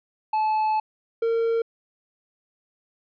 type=tone pair in turn; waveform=triangle; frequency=865 / 458.2 Hz; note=A5 / A#4; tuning=-30 / -30 cents; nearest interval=major seventh; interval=1100 cents; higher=first; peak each=-18 dBFS; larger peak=neither; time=0.33-0.8 / 1.22-1.62 s; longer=first; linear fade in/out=5 ms; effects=resampled to 11025 Hz